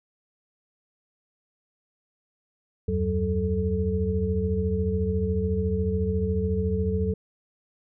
sine tone cluster, 78.4 / 92.4 / 187.4 / 438.5 Hz, D#2 / F#2 / F#3 / A4, +14 / -2 / +22 / -6 cents, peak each -28 dBFS, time 2.88-7.14 s, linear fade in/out 5 ms, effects none

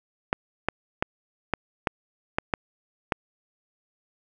clicks, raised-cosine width 0.5 ms, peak -7 dBFS, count 8, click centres 0.329 / 0.686 / 1.025 / 1.537 / 1.872 / 2.385 / 2.538 / 3.122 s, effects none

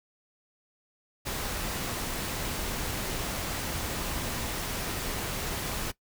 pink noise, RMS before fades -33 dBFS, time 1.25-5.92 s, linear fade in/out 20 ms, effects noise-tail reverb RT60 0.1 s tail -19 dB re dry

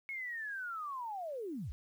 sine linear sweep, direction down, 2200 to 47.43 Hz, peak -38 dBFS, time 0.09-1.72 s, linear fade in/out 0 ms, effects 11-bit

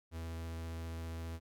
45% pulse tone with vibrato, 82.3 Hz, E2, 2 cents flat, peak -40 dBFS, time 0.11-1.4 s, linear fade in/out 50 ms, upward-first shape sine, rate 15 Hz, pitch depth 14 cents each way, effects none

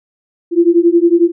sine beating tone pair, 336.4 / 347.4 Hz, E4 / F4, +35 / -9 cents, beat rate 11 Hz, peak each -10 dBFS, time 0.51-1.32 s, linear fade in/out 50 ms, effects none

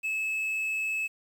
triangle tone with quantisation, 2597 Hz, E7, 26 cents flat, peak -26 dBFS, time 0.03-1.08 s, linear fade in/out 20 ms, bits 9, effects none

